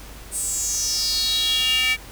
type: tone with high-pass filter sweep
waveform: square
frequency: 255.8 Hz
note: C4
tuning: 39 cents flat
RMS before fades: -22 dBFS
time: 0.31-1.97 s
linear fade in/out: 50 ms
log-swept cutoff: 9000 to 2300 Hz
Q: 6.5
effects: added 50 Hz sine -40 dBFS peak until 2.11 s + pink hiss -42 dBFS RMS until 2.11 s